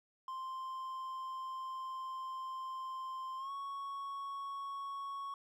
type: tone with pitch glide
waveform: triangle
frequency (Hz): 1046.5 to 1108.7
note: C6 to C#6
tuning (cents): 0 to 0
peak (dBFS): -38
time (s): 0.28-5.34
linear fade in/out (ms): 2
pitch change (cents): +100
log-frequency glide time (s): 3.37-3.51
effects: none